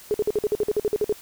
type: tone bursts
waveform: sine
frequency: 420.4 Hz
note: G#4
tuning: 21 cents sharp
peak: -18 dBFS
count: 13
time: 0.11-1.125 s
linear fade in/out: 0 ms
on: 31 ms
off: 51 ms
effects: white hiss -46 dBFS RMS until 1.21 s